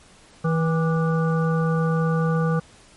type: harmonic tone with a mistuned harmonic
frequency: 162.2 Hz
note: E3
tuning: 28 cents flat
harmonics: 1 / 3 / 5 / 7 / 9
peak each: -19 / -26 / -35 / -30 / -34 dBFS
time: 0.44-2.6 s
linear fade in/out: 10 ms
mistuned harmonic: 7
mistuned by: +63 cents
effects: pink hiss -51 dBFS RMS until 2.96 s + MP3 48 kbps